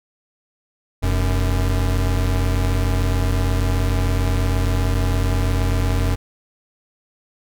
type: tone pair together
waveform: square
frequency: 43.29 / 91.8 Hz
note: F1 / F#2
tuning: -14 / -13 cents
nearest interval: octave + minor second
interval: 1301 cents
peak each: -20 dBFS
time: 1.02-6.16 s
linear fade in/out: 20 ms
effects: none